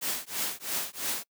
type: noise with tremolo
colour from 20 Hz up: white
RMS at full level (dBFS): -29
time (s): 0.01-1.24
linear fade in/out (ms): 20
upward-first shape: triangle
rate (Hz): 3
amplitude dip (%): 100
effects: noise-tail reverb RT60 0.1 s tail -25 dB re dry + high-pass 150 Hz 12 dB/octave